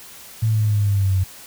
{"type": "linear sweep", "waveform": "sine", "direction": "down", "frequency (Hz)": [112.2, 92.6], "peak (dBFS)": -15, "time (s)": [0.42, 1.24], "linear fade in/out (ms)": 10, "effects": ["white hiss -41 dBFS RMS until 1.46 s"]}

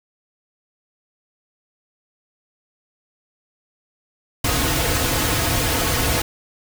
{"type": "noise with comb filter", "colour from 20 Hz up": "pink", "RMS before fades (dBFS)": -20, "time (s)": [4.44, 6.22], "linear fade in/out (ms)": 5, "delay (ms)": 5.1, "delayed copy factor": -0.65, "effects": []}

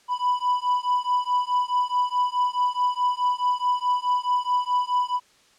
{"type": "beating tone pair", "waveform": "triangle", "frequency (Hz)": [987.8, 992.5], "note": ["B5", "B5"], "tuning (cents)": [0, 8], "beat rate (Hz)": 4.7, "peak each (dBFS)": -22, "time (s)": [0.08, 5.2], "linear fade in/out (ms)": 50, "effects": ["white hiss -58 dBFS RMS until 5.58 s", "low-pass 7000 Hz 12 dB/octave"]}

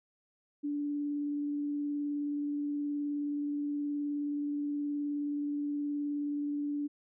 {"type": "tone with vibrato", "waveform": "sine", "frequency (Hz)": 290.6, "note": "D4", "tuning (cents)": -18, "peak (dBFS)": -31, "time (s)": [0.63, 6.88], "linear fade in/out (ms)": 20, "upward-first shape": "square", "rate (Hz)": 19, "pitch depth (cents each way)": 8, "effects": []}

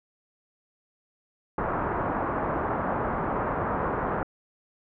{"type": "low-pass noise", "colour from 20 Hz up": "white", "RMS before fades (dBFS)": -28, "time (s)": [1.58, 4.23], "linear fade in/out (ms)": 2, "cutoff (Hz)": 1300, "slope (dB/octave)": 24, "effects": ["low-pass 2000 Hz 12 dB/octave"]}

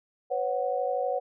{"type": "chord", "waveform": "sine", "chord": "B suspended second", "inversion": "none", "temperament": "equal with one note detuned", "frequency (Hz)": [502.2, 554.4, 740], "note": ["B4", "C#5", "F#5"], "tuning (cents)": [29, 0, 0], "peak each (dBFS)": -30, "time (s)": [0.3, 1.2], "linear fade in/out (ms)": 20, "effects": []}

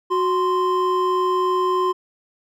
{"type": "tone pair together", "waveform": "triangle", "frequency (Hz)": [368.4, 1042], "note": ["F#4", "C6"], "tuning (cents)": [-7, -7], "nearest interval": "octave + tritone", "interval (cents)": 1800, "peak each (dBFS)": -18, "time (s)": [0.1, 1.93], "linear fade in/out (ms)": 20, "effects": []}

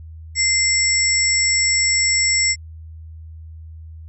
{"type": "tone cluster", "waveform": "sine", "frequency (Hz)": [2082, 5420, 7650], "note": ["C7", "E8", "A#8"], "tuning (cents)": [-9, 47, 44], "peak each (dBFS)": -19, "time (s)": [0.35, 2.56], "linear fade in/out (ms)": 50, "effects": ["added 80 Hz sine -34 dBFS peak until 4.08 s"]}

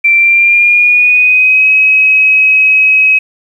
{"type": "tone with pitch glide", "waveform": "sine", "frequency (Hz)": [2349, 2547], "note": ["D7", "D#7"], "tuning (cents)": [0, 40], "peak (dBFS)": -4, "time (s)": [0.04, 3.19], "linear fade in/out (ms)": 10, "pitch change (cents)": 140, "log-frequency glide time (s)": [0.15, 1.67], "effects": ["7-bit"]}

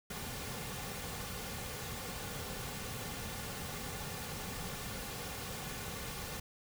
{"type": "noise with comb filter", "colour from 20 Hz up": "pink", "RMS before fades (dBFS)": -42, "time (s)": [0.1, 6.4], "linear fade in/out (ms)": 5, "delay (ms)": 3.1, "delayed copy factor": -0.55, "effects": []}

